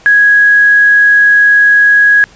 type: tone with quantisation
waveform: sine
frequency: 1661.2 Hz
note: G#6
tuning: in tune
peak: -3 dBFS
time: 0.06-2.24 s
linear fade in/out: 0 ms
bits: 5
effects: pink hiss -41 dBFS RMS until 2.35 s + resampled to 16000 Hz